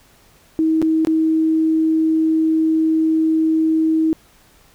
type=tone with dropouts; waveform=sine; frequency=318.8 Hz; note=D#4; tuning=42 cents sharp; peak=-13 dBFS; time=0.59-4.13 s; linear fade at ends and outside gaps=0 ms; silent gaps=0.817-0.825 / 1.049-1.071 s; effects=pink hiss -52 dBFS RMS until 4.74 s